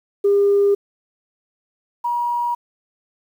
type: tone pair in turn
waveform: sine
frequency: 402.5 / 957.3 Hz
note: G4 / A#5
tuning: +46 / +46 cents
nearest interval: octave + minor third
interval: 1500 cents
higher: second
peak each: -11 / -18 dBFS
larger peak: first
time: 0.24-0.75 / 2.04-2.55 s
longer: neither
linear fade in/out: 10 ms
effects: tanh soft clip ceiling -8 dBFS + 8-bit